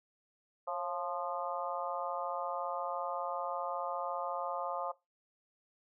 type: harmonic tone with a mistuned harmonic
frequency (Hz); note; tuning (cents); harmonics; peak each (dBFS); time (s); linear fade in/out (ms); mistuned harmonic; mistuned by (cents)
174.61; F3; 0; 3 / 4 / 5 / 6 / 7; -39 / -40 / -41 / -42 / -42; 0.67-4.92; 10; 3; +54
effects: noise-tail reverb RT60 0.2 s tail -19 dB re dry